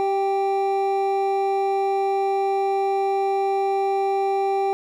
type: tone pair together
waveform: triangle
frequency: 390 / 787 Hz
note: G4 / G5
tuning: -9 / +7 cents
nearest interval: octave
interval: 1216 cents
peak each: -20 dBFS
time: 0-4.73 s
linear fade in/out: 0 ms
effects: none